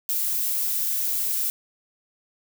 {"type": "noise", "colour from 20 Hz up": "violet", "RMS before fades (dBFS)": -25, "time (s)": [0.09, 1.5], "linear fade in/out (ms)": 0, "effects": []}